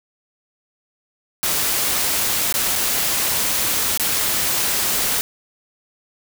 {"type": "noise with dropouts", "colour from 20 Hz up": "white", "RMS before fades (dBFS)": -20, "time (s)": [1.43, 5.21], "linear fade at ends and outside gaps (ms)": 0, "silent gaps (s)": [[2.525, 2.541], [2.755, 2.759], [3.975, 3.997]], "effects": []}